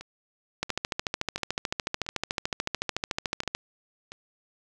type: two click trains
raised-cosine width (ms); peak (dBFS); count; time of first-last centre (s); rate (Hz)
0.2; -23 / -10; 7 / 41; 0.01-4.12 / 0.63-3.55; 1.46 / 13.7
effects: none